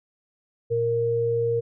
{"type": "tone pair together", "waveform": "sine", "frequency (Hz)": [116.54, 466.2], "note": ["A#2", "A#4"], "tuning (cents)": [0, 0], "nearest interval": "2 octaves", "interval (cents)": 2400, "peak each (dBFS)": [-29, -21], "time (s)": [0.7, 1.61], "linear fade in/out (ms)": 20, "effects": []}